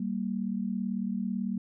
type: tone pair together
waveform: sine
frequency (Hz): 194.09 / 232.2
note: G3 / A#3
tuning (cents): -17 / -7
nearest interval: minor third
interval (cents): 310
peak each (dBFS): -31 / -32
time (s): 0-1.58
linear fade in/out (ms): 5
effects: none